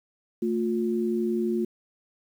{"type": "tone pair together", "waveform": "sine", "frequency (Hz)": [223.7, 355.1], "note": ["A3", "F4"], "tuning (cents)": [29, 29], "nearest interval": "minor sixth", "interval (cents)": 800, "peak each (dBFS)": -26, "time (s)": [0.42, 1.65], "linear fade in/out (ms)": 5, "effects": ["9-bit"]}